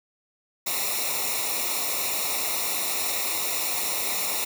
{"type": "noise with comb filter", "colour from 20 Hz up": "white", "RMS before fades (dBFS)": -27, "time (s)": [0.66, 4.45], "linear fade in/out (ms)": 10, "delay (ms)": 0.63, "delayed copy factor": -0.85, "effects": []}